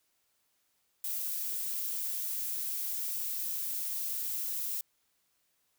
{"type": "noise", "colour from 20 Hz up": "violet", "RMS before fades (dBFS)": -35, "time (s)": [1.04, 4.81], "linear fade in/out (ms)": 2, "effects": ["white hiss -75 dBFS RMS until 5.78 s"]}